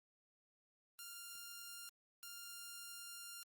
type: tone bursts at uneven times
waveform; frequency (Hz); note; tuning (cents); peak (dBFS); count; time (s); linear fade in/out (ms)
5% pulse; 1396.9; F6; 0; -38; 2; 0.99-1.89 / 2.23-3.43; 0
effects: Opus 24 kbps